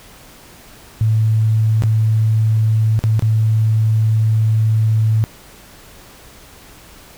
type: tone with dropouts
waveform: sine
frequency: 110 Hz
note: A2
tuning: in tune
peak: -11 dBFS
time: 1.01-5.24 s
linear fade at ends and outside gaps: 0 ms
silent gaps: 1.822-1.836 / 2.991-3.039 / 3.194-3.223 s
effects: pink hiss -42 dBFS RMS until 7.17 s